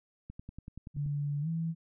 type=click train; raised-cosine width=5 ms; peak=-31 dBFS; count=9; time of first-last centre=0.3-1.062 s; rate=10.5 Hz
type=tone with pitch glide; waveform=sine; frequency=144.6 to 164.19 Hz; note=D3 to E3; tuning=-27 to -7 cents; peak=-30 dBFS; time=0.94-1.75 s; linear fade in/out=50 ms; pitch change=+220 cents; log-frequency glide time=1.41-1.48 s
effects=none